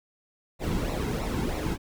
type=noise with flanger; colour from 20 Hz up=brown; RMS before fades=-29 dBFS; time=0.59-1.78 s; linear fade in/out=50 ms; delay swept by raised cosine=0.62 to 1.72 ms; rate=3.1 Hz; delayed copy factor=-0.65; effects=none